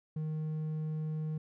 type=tone with hard clipping; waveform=sine; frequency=155.56 Hz; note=D#3; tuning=in tune; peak=-34 dBFS; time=0.16-1.38 s; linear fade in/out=5 ms; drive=3 dB; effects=none